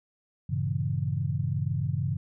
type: chord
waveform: sine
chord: G diminished seventh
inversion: none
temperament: equal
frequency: 98 / 116.54 / 138.59 / 164.81 Hz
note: G2 / Bb2 / Db3 / Fb3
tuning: 0 / 0 / 0 / 0 cents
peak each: -31 / -33 / -29 / -34 dBFS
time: 0.49-2.17 s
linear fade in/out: 10 ms
effects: none